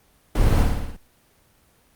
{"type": "noise with echo", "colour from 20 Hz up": "brown", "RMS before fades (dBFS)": -17, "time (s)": [0.35, 0.63], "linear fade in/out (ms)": 5, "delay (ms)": 56, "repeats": 6, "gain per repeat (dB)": -3, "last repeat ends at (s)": 0.966, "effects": ["pink hiss -59 dBFS RMS until 1.95 s", "Opus 24 kbps"]}